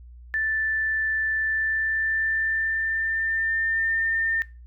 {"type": "tone with pitch glide", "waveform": "sine", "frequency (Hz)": [1762, 1807.4], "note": ["A6", "A6"], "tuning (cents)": [2, 46], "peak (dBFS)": -22, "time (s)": [0.34, 4.42], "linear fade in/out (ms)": 0, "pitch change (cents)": 44, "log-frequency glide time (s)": [1.39, 4.03], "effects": ["noise-tail reverb RT60 0.3 s tail -20 dB re dry", "added 60 Hz sine -42 dBFS peak until 4.66 s"]}